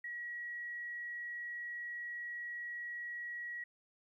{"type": "tone", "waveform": "sine", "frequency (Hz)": 1915, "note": "A#6", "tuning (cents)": 46, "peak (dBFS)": -40, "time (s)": [0.04, 3.64], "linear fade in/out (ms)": 5, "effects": ["13-bit"]}